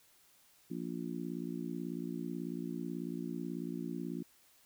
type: harmonic tone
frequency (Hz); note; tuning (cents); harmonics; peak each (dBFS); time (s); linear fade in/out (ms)
58.2; A#1; -2; 3 / 4 / 5 / 6; -42 / -42 / -42 / -45; 0.7-4.23; 10
effects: white hiss -66 dBFS RMS until 4.65 s